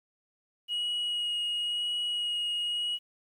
sine tone with vibrato, 2895 Hz, F#7, 38 cents flat, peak -26 dBFS, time 0.68-2.99 s, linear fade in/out 50 ms, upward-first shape sine, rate 0.96 Hz, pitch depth 10 cents each way, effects tanh soft clip ceiling -27 dBFS + 10-bit

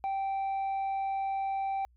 sine tone with tanh clipping, 780 Hz, G5, 9 cents flat, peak -30 dBFS, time 0.04-1.85 s, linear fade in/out 0 ms, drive 3 dB, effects added 60 Hz sine -60 dBFS peak until 1.96 s

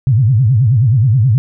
sine tone with vibrato, 119.4 Hz, A#2, 42 cents sharp, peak -7 dBFS, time 0.07-1.38 s, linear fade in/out 0 ms, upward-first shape sine, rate 9.4 Hz, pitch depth 260 cents each way, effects none

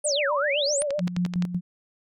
sine exponential two-way sweep, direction down then up, 9900 to 921 to 9900 Hz, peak -24 dBFS, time 0.04-0.83 s, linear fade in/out 10 ms, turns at 0.33 s
sine tone with vibrato, 576 Hz, D5, 34 cents flat, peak -24 dBFS, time 0.04-1.01 s, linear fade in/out 20 ms, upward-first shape sine, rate 7.8 Hz, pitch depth 77 cents each way
click train, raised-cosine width 0.2 ms, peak -16 dBFS, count 8, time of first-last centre 0.82-1.423 s, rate 11.6 Hz
sine tone with tremolo, 177.6 Hz, F3, 29 cents sharp, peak -21 dBFS, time 0.98-1.61 s, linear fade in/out 50 ms, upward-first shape square, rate 5.3 Hz, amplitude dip 65%
effects none

